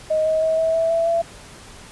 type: tone with pitch steps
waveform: sine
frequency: 625 / 632.6 / 640.3 / 648.2 / 656.1 / 664.1 / 672.2 Hz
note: D#5 / D#5 / D#5 / E5 / E5 / E5 / E5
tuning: +8 / +29 / +49 / -29 / -8 / +13 / +34 cents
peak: -16 dBFS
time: 0.1-1.22 s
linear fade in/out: 10 ms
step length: 160 ms
effects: pink hiss -42 dBFS RMS until 1.91 s + resampled to 24000 Hz